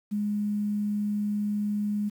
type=tone with quantisation; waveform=sine; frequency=207.4 Hz; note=G#3; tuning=2 cents flat; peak=-25 dBFS; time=0.11-2.1 s; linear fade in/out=20 ms; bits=9; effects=none